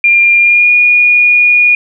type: tone with pitch glide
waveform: sine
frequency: 2397 to 2442 Hz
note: D7 to D#7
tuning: +35 to -33 cents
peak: -4 dBFS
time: 0.04-1.75 s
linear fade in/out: 2 ms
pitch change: +32 cents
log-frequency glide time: 0.4-0.71 s
effects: none